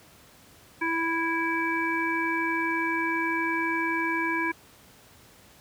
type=harmonic tone; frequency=329.6 Hz; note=E4; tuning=in tune; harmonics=1 / 3 / 5 / 7; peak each=-30 / -30 / -30 / -30 dBFS; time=0.81-4.52 s; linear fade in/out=10 ms; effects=pink hiss -54 dBFS RMS until 5.6 s + high-pass 60 Hz 12 dB/octave